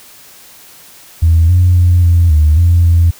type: tone with pitch steps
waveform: sine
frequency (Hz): 82.3 / 89.6 / 88.2 / 85.6 / 76.3 / 85.9 / 84.7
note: E2 / F2 / F2 / F2 / D#2 / F2 / E2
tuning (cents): -2 / +45 / +18 / -34 / -33 / -28 / +48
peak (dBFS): -4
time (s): 1.22-3.11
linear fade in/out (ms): 10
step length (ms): 270
effects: tanh soft clip ceiling -1 dBFS + white hiss -39 dBFS RMS until 3.19 s